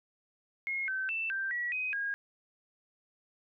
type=tone with pitch steps; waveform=sine; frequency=2156 / 1540 / 2662 / 1571 / 1930 / 2513 / 1631 Hz; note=C#7 / G6 / E7 / G6 / B6 / D#7 / G#6; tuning=-49 / -31 / +16 / +3 / -40 / +17 / -32 cents; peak=-31 dBFS; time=0.67-2.14 s; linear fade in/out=0 ms; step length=210 ms; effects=none